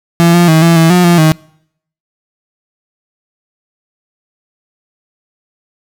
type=tone with pitch steps; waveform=35% pulse; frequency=169.5 / 173.7 / 159.6 / 167.7 / 163.5 / 178.9 / 172.7 / 157.4 Hz; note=E3 / F3 / D#3 / E3 / E3 / F3 / F3 / D#3; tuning=+49 / -9 / +44 / +30 / -14 / +42 / -19 / +20 cents; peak=-3 dBFS; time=0.2-1.32 s; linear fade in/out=0 ms; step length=140 ms; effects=noise-tail reverb RT60 0.7 s tail -26 dB re dry